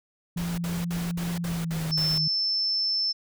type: tone with pitch glide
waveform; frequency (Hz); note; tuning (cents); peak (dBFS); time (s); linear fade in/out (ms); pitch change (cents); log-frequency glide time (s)
sine; 171.7 to 156.54; F3 to D#3; -29 to +11; -27; 0.36-2.28; 5; -160; 1.44-1.99
type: noise bursts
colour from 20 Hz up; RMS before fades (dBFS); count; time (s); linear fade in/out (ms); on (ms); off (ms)
pink; -37; 7; 0.37-2.182; 5; 210; 57
type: tone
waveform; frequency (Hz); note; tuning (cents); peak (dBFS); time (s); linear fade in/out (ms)
sine; 5300; E8; +9; -23; 1.91-3.13; 20
effects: none